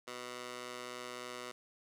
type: tone with high-pass filter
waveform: 15% pulse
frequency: 123.47 Hz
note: B2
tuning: in tune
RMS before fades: -45 dBFS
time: 0.07-1.52 s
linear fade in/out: 10 ms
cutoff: 570 Hz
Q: 0.59
effects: low-pass 10000 Hz 12 dB/octave + 11-bit